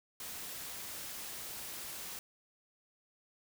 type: noise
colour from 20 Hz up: white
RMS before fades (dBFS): -44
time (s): 0.2-2.19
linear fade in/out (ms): 2
effects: none